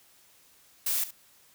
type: noise with echo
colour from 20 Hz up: blue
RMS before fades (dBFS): -28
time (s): 0.86-1.04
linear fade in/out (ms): 5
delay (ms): 69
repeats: 1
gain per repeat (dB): -14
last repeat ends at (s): 1.109
effects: white hiss -60 dBFS RMS until 1.54 s